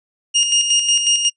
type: tone with tremolo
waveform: 25% pulse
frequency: 2840 Hz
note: F7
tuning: 28 cents sharp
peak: -8 dBFS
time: 0.34-1.3 s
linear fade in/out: 20 ms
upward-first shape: square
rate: 5.5 Hz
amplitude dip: 50%
effects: noise-tail reverb RT60 0.1 s tail -23 dB re dry + resampled to 22050 Hz